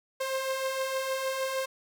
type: beating tone pair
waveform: sawtooth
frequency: 524 / 530.5 Hz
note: C5 / C5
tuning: +2 / +24 cents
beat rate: 6.5 Hz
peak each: -33 / -26 dBFS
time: 0.2-1.66 s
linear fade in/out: 10 ms
effects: none